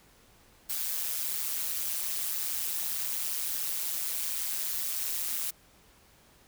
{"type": "noise with amplitude modulation", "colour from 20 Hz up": "blue", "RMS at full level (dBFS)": -29, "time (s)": [0.69, 5.51], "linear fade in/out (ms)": 10, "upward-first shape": "sine", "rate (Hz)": 160, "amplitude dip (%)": 80, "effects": ["pink hiss -60 dBFS RMS until 6.47 s"]}